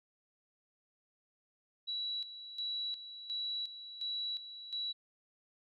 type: tone with tremolo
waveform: sine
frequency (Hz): 3919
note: B7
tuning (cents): -14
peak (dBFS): -35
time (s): 1.87-4.93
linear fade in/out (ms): 20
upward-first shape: square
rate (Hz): 1.4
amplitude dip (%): 70
effects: none